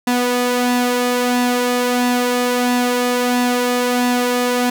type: tone with flanger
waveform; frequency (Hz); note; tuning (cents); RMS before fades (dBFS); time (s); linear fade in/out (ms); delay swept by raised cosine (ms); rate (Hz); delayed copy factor
sawtooth; 246.2; B3; -5; -17; 0.07-4.7; 5; 1.1 to 2.4; 1.5; +0.5
effects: none